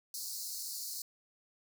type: high-pass noise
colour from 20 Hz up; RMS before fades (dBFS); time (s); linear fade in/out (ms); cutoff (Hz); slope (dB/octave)
pink; -41; 0.14-1.02; 2; 4200; 96
effects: none